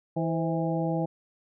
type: harmonic tone with a mistuned harmonic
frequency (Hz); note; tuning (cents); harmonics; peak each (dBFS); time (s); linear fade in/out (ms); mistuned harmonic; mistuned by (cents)
163.3; E3; -16; 1 / 2 / 3 / 4 / 5; -28 / -31 / -33 / -34 / -35; 0.16-1.06; 10; 3; +77
effects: none